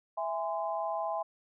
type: chord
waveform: sine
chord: E augmented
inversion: none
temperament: just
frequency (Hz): 659.3 / 824.1 / 1030.1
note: E5 / G#5 / B#5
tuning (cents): 0 / -14 / -27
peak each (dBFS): -34 / -35 / -37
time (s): 0.17-1.23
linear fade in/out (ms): 10
effects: none